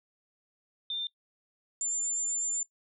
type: tone pair in turn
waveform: sine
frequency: 3594 / 7204 Hz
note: A7 / A8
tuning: +36 / +40 cents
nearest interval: octave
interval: 1204 cents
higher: second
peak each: -31 / -29 dBFS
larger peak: second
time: 0.9-1.07 / 1.81-2.63 s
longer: second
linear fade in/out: 2 ms
effects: noise-tail reverb RT60 0.1 s tail -19 dB re dry